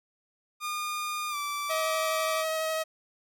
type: tone with pitch glide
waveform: sawtooth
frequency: 1215 to 1164.2 Hz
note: D#6 to D6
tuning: -42 to -15 cents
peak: -27 dBFS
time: 0.6-2.45 s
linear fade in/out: 50 ms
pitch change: -73 cents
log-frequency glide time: 1.3-1.36 s
type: tone with vibrato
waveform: sawtooth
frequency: 636 Hz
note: D#5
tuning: 38 cents sharp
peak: -24 dBFS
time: 1.69-2.84 s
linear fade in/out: 20 ms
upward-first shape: triangle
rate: 12 Hz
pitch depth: 11 cents each way
effects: none